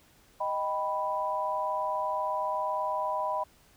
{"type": "chord", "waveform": "sine", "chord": "Eb augmented", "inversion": "none", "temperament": "equal", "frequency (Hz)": [622.3, 784, 987.8], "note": ["Eb5", "G5", "B5"], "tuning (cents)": [0, 0, 0], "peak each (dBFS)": [-33, -35, -30], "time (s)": [0.4, 3.44], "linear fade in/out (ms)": 10, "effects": ["pink hiss -61 dBFS RMS until 3.76 s"]}